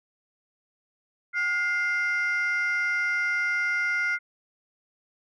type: tone pair together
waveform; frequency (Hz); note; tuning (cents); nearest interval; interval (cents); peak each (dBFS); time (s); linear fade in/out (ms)
sine; 1430.4 / 2093; F6 / C7; +41 / 0; perfect fifth; 659; -24; 1.33-4.19; 50
effects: tanh soft clip ceiling -20 dBFS